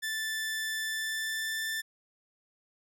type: tone with pitch glide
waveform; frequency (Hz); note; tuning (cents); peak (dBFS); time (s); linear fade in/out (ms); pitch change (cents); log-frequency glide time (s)
sawtooth; 1760 to 1772.2; A6 to A6; 0 to +12; -28; 0.02-1.82; 20; +12; 0.82-1.68
effects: none